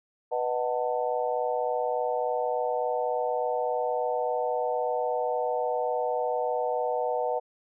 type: chord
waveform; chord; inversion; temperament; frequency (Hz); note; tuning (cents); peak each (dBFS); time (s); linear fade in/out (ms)
sine; B dominant seventh; none; just; 493.9 / 617.4 / 740.8 / 889; B4 / D#5 / F#5 / A5; 0 / -14 / +2 / +18; -29 / -31 / -31 / -33; 0.31-7.4; 20
effects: none